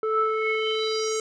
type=tone with low-pass filter sweep; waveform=square; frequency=437.6 Hz; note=A4; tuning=9 cents flat; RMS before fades=-25 dBFS; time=0.03-1.2 s; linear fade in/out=2 ms; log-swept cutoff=1000 to 7300 Hz; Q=5.7; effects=none